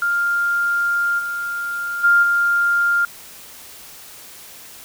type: tone with level steps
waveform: sine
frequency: 1400 Hz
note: F6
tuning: 4 cents sharp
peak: -16 / -22 / -10 / -14 dBFS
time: 0.02-3.05 s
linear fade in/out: 2 ms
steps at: 1.18 / 2.03 / 2.22 s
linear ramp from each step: 20 ms
effects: white hiss -40 dBFS RMS until 4.84 s